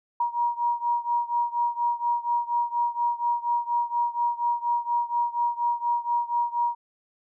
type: beating tone pair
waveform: sine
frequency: 950 / 954.2 Hz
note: A#5 / A#5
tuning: +33 / +40 cents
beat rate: 4.2 Hz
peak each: -25 / -27 dBFS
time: 0.2-6.75 s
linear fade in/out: 5 ms
effects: none